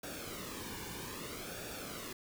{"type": "noise with flanger", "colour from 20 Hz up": "pink", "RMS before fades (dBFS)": -44, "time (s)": [0.03, 2.13], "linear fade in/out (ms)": 5, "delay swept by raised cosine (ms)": [0.97, 1.56], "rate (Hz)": 0.62, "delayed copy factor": -0.65, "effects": []}